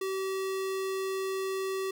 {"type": "tone", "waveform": "square", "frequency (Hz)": 383.2, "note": "G4", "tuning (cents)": -39, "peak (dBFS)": -31, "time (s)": [0.01, 1.91], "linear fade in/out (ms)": 5, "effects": []}